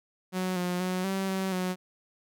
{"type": "tone with pitch steps", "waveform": "sawtooth", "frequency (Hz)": [184.8, 178.8, 183.8, 192.6, 190.6, 183.4], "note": ["F#3", "F3", "F#3", "G3", "G3", "F#3"], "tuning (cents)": [-2, 41, -11, -30, -48, -15], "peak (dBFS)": -24, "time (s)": [0.32, 1.76], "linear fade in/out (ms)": 50, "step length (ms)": 240, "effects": []}